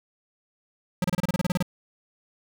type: tone bursts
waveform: square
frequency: 180 Hz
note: F#3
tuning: 47 cents flat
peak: -22 dBFS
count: 12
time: 1.02-1.626 s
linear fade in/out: 2 ms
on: 23 ms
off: 30 ms
effects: none